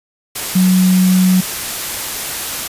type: tone in noise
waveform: sine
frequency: 185 Hz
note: F#3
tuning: in tune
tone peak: -8 dBFS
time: 0.55-1.41 s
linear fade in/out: 10 ms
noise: white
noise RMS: -22 dBFS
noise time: 0.35-2.68 s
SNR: +11 dB
effects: resampled to 32000 Hz